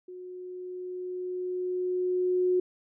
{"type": "tone with level ramp", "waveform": "sine", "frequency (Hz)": 364, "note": "F#4", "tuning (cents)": -28, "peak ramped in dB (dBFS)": [-40, -21], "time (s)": [0.08, 2.6], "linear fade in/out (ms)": 5, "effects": []}